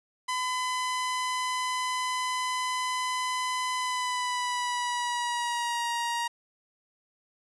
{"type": "tone with pitch glide", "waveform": "sawtooth", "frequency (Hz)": [1010, 942.4], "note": ["B5", "A#5"], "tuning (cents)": [39, 19], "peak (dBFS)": -24, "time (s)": [0.28, 6.28], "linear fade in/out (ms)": 10, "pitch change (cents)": -120, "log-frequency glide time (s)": [3.76, 5.89], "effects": ["resampled to 24000 Hz"]}